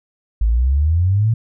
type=exponential sweep; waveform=sine; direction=up; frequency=51.9 to 117 Hz; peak=-12 dBFS; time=0.41-1.34 s; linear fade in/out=5 ms; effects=none